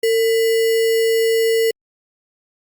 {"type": "tone with sample-and-hold", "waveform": "sine", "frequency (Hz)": 452.1, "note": "A4", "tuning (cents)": 47, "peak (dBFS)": -13, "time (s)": [0.03, 1.71], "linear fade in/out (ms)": 5, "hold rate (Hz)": 2450, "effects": ["Opus 48 kbps"]}